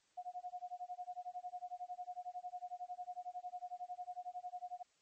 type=tone with tremolo; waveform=sine; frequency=721 Hz; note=F#5; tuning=45 cents flat; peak=-40 dBFS; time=0.17-4.83 s; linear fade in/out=10 ms; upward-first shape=sine; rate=11 Hz; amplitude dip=100%; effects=white hiss -75 dBFS RMS until 5.01 s + MP3 32 kbps